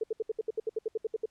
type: tone bursts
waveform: sine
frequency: 441.7 Hz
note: A4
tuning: 7 cents sharp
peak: -27 dBFS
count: 14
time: 0.01-1.258 s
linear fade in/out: 5 ms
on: 26 ms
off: 68 ms
effects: pink hiss -72 dBFS RMS until 1.3 s + low-pass 9000 Hz 12 dB/octave